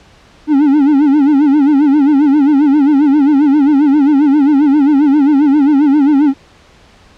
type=tone with vibrato; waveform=triangle; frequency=287 Hz; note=D4; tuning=40 cents flat; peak=-4 dBFS; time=0.47-6.34 s; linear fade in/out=50 ms; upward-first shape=sine; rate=7.5 Hz; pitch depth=120 cents each way; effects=pink hiss -44 dBFS RMS until 7.17 s + low-pass 5000 Hz 12 dB/octave